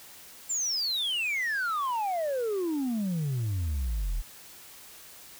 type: exponential sweep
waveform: sine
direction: down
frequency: 7500 to 37.03 Hz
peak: -24 dBFS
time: 0.49-4.22 s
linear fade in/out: 20 ms
effects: tanh soft clip ceiling -26 dBFS + white hiss -49 dBFS RMS until 5.39 s